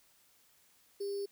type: tone with sample-and-hold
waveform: sine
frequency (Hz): 400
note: G4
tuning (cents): +35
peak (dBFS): -34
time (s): 1-1.26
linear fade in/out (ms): 10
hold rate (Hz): 4900
effects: white hiss -67 dBFS RMS until 1.31 s